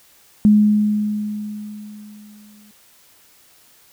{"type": "tone with exponential decay", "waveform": "sine", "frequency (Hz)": 210.1, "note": "G#3", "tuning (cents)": 20, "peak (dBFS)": -7, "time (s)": [0.45, 2.71], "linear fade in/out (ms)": 0, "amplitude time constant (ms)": 490, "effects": ["white hiss -52 dBFS RMS until 3.92 s"]}